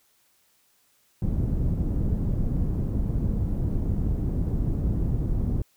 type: low-pass noise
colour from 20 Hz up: pink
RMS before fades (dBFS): -25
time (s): 1.22-5.62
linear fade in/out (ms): 2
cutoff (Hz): 200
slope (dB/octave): 12
effects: white hiss -65 dBFS RMS until 5.76 s